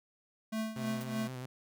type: tone with tremolo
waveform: square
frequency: 220 Hz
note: A3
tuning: in tune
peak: -32 dBFS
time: 0.52-1.28 s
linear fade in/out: 10 ms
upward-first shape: triangle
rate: 3.3 Hz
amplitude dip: 80%
type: tone with vibrato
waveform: sawtooth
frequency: 127.6 Hz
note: C3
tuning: 43 cents flat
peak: -36 dBFS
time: 0.76-1.46 s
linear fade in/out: 5 ms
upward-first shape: square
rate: 7.6 Hz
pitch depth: 26 cents each way
type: noise with exponential decay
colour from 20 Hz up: white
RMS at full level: -44 dBFS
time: 1.01-1.09 s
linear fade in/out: 0 ms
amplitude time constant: 17 ms
effects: none